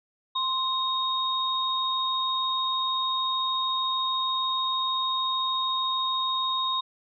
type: tone pair together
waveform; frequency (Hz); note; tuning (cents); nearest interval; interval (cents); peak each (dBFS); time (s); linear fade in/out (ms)
sine; 1046.5 / 3733; C6 / A#7; 0 / +2; octave + minor seventh; 2202; -27; 0.35-6.81; 10
effects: none